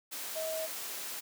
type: tone in noise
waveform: sine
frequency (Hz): 638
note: D#5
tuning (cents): +43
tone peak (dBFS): -34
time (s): 0.35-0.67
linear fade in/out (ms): 20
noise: white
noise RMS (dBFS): -40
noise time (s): 0.11-1.21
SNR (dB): +3
effects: high-pass 300 Hz 12 dB/octave